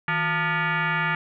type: tone with frequency modulation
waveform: sine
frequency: 159.8 Hz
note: D#3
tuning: 47 cents sharp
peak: -21 dBFS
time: 0.08-1.15 s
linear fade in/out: 2 ms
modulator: 525 Hz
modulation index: 4.1
effects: none